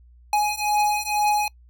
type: beating tone pair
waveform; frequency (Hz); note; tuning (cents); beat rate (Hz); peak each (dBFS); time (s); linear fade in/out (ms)
square; 835 / 837.1; G#5 / G#5; +9 / +13; 2.1; -24 / -23; 0.33-1.48; 2
effects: noise-tail reverb RT60 0.1 s tail -25 dB re dry + added 60 Hz sine -48 dBFS peak until 1.69 s